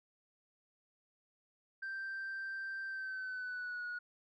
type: tone with pitch glide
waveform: sine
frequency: 1568 to 1454.6 Hz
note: G6 to F#6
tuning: 0 to -30 cents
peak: -37 dBFS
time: 1.82-3.99 s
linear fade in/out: 10 ms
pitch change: -130 cents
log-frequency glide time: 2.86-3.85 s
effects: tanh soft clip ceiling -37 dBFS